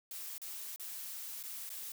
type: noise with dropouts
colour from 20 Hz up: blue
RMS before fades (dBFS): -44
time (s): 0.11-1.92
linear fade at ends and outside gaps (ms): 2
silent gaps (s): 0.381-0.417 / 0.761-0.797 / 1.429-1.436 / 1.693-1.701
effects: none